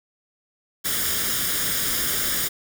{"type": "noise with comb filter", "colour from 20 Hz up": "white", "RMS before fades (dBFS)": -24, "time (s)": [0.84, 2.49], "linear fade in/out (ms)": 20, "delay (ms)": 0.58, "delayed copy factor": 0.65, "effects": []}